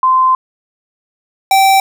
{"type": "tone pair in turn", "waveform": ["sine", "square"], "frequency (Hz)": [1036, 776.1], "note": ["C6", "G5"], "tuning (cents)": [-17, -18], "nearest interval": "perfect fourth", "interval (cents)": 501, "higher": "first", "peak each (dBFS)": -7, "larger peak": "neither", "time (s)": [[0.03, 0.35], [1.51, 1.8]], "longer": "first", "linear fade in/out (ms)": 2, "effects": []}